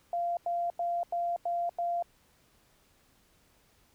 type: tone bursts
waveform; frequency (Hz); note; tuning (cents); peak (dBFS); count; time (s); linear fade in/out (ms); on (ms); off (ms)
sine; 692; F5; -16; -28; 6; 0.13-2.025; 2; 240; 91
effects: pink hiss -66 dBFS RMS until 3.94 s